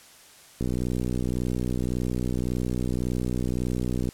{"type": "click train", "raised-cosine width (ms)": 3, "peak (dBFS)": -15, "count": 216, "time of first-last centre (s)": [0.61, 4.089], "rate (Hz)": 61.8, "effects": ["white hiss -51 dBFS RMS until 4.13 s", "low-pass 11000 Hz 12 dB/octave"]}